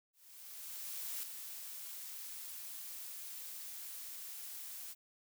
blue noise with ADSR envelope, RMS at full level -41 dBFS, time 0.13-4.95 s, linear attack 1100 ms, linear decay 4 ms, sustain -6 dB, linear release 37 ms, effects none

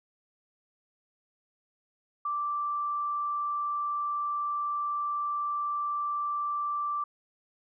sine tone, 1172 Hz, D6, 4 cents flat, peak -28 dBFS, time 2.25-7.04 s, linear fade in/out 5 ms, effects none

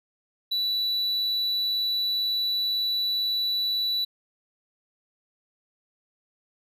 triangle tone, 3951 Hz, B7, in tune, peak -22 dBFS, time 0.51-4.05 s, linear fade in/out 10 ms, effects none

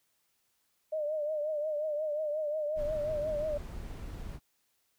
sine tone with vibrato, 607 Hz, D#5, 43 cents flat, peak -30 dBFS, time 0.92-3.58 s, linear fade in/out 10 ms, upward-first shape triangle, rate 5.6 Hz, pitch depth 78 cents each way
brown noise, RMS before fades -41 dBFS, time 2.75-4.4 s, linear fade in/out 50 ms
effects white hiss -75 dBFS RMS until 4.98 s

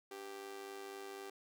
sawtooth tone with amplitude modulation, 392 Hz, G4, in tune, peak -39 dBFS, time 0.11-1.3 s, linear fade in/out 5 ms, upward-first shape sine, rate 104 Hz, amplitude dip 70%, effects none

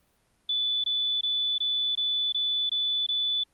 sine tone bursts, 3480 Hz, A7, 20 cents flat, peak -24 dBFS, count 8, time 0.49-3.437 s, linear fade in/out 5 ms, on 350 ms, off 21 ms, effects pink hiss -68 dBFS RMS until 3.53 s + Opus 32 kbps

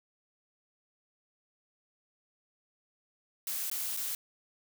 blue noise with dropouts, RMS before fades -35 dBFS, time 3.47-4.15 s, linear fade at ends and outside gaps 1 ms, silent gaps 3.699-3.714 / 3.966-3.972 s, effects none

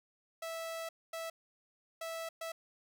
sawtooth tone bursts at uneven times, 656 Hz, E5, 9 cents flat, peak -35 dBFS, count 4, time 0.42-0.89 / 1.13-1.3 / 2.01-2.29 / 2.41-2.52 s, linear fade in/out 5 ms, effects none

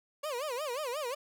30% pulse tone with vibrato, 543 Hz, C#5, 36 cents flat, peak -31 dBFS, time 0.23-1.15 s, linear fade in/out 10 ms, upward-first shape sine, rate 5.6 Hz, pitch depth 240 cents each way, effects none

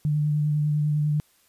sine tone with vibrato, 149.6 Hz, D3, 32 cents sharp, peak -20 dBFS, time 0.05-1.2 s, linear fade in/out 0 ms, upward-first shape sine, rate 10 Hz, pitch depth 17 cents each way, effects white hiss -62 dBFS RMS until 1.48 s + resampled to 32000 Hz

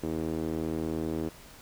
sawtooth tone with band-pass filter, 80 Hz, D#2, 49 cents sharp, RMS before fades -32 dBFS, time 0.03-1.29 s, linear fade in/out 5 ms, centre 340 Hz, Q 2.1, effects pink hiss -51 dBFS RMS until 1.61 s

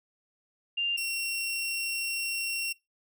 sine / sawtooth tone pair in turn, 2794 / 2733 Hz, F7 / F7, 0 / -38 cents, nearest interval unison, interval 38 cents, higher first, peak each -26 dBFS, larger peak neither, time 0.77-0.97 / 0.97-2.73 s, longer second, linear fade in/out 10 ms, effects noise-tail reverb RT60 0.2 s tail -21 dB re dry

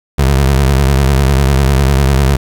25% pulse tone with vibrato, 68.1 Hz, C#2, 30 cents flat, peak -4 dBFS, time 0.18-2.37 s, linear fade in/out 10 ms, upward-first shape sine, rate 10 Hz, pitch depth 100 cents each way, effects 7-bit

